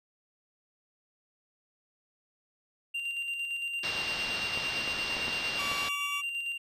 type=tone with tremolo; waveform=triangle; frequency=2779 Hz; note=F7; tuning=9 cents flat; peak=-29 dBFS; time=2.94-6.58 s; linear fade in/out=10 ms; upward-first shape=square; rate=8.8 Hz; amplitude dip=35%
type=low-pass noise; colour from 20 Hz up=white; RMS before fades=-37 dBFS; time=3.83-5.89 s; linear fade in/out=5 ms; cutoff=5300 Hz; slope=48 dB/octave
type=clicks; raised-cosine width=1 ms; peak=-25 dBFS; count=5; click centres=4.575 / 4.877 / 5.168 / 5.281 / 5.716 s
type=tone; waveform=25% pulse; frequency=1147 Hz; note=D6; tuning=41 cents flat; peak=-31 dBFS; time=5.58-6.22 s; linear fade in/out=20 ms
effects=resampled to 32000 Hz